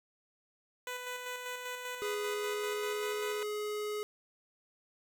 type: tone with tremolo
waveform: 10% pulse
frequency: 497.3 Hz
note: B4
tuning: 12 cents sharp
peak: -29 dBFS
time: 0.87-3.43 s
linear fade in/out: 2 ms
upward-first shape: square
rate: 5.1 Hz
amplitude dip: 35%
type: tone with pitch glide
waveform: square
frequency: 415.3 to 420.4 Hz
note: G#4 to G#4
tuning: 0 to +21 cents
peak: -35 dBFS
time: 2.02-4.03 s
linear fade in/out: 0 ms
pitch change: +21 cents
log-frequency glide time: 2.21-3.13 s
effects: none